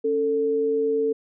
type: tone pair together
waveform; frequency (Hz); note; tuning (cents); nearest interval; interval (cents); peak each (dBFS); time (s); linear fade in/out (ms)
sine; 277.2 / 445.3; C#4 / A4; 0 / +21; minor sixth; 821; -29 / -20; 0.04-1.13; 10
effects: none